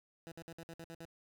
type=tone bursts; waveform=15% pulse; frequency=165.8 Hz; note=E3; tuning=10 cents sharp; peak=-40 dBFS; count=8; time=0.27-1.053 s; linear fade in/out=0 ms; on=48 ms; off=57 ms; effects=none